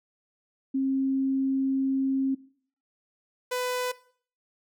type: tone pair in turn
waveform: sine / sawtooth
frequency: 268 / 499.2 Hz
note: C4 / B4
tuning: +42 / +19 cents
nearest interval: major seventh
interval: 1077 cents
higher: second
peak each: -23 dBFS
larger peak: neither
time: 0.74-2.35 / 3.51-3.92 s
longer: first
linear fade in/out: 10 ms
effects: noise-tail reverb RT60 0.5 s tail -19 dB re dry